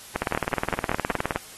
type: two click trains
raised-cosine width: 0.5 ms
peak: -9 / -9 dBFS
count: 23 / 6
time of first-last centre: 0.22-1.36 / 0.16-1.105 s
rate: 19.3 / 5.29 Hz
effects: white hiss -44 dBFS RMS until 1.57 s + AAC 32 kbps